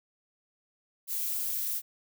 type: noise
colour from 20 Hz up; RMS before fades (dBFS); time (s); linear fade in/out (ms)
violet; -32; 1.07-1.82; 50
effects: none